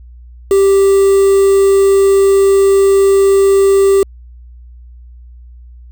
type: tone with quantisation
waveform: triangle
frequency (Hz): 392.2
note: G4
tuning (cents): +1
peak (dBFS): -4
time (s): 0.51-4.03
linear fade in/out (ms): 2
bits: 4
effects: added 60 Hz sine -33 dBFS peak until 5.91 s